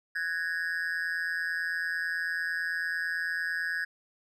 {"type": "tone with amplitude modulation", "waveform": "triangle", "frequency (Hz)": 1661.2, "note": "G#6", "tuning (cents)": 0, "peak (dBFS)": -23, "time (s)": [0.15, 3.85], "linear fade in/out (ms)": 10, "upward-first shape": "sine", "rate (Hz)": 169, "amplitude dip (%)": 100, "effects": []}